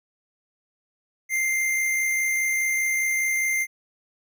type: tone with amplitude modulation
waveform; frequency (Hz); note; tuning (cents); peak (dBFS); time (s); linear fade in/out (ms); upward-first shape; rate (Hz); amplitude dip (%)
square; 2096; C7; +2; -21; 1.29-3.67; 50; sine; 64.9; 25
effects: none